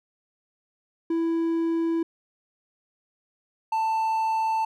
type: tone pair in turn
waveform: triangle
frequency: 330.8 / 887.2 Hz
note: E4 / A5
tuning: +6 / +14 cents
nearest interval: octave + perfect fourth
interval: 1708 cents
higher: second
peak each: -20 dBFS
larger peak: neither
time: 1.1-2.03 / 3.72-4.65 s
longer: neither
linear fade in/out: 5 ms
effects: none